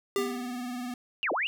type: tone with exponential decay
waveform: square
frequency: 397.8 Hz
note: G4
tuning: 25 cents sharp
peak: -24 dBFS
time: 0.16-0.62 s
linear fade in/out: 1 ms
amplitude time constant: 100 ms
type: tone with vibrato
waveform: square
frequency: 246.9 Hz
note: B3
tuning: in tune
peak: -34 dBFS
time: 0.18-0.94 s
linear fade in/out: 2 ms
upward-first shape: triangle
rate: 20 Hz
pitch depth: 67 cents each way
type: linear two-way sweep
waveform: sine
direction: down then up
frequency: 2970 to 277.2 to 2970 Hz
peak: -26 dBFS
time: 1.23-1.47 s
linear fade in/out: 0 ms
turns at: 1.32 s
effects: none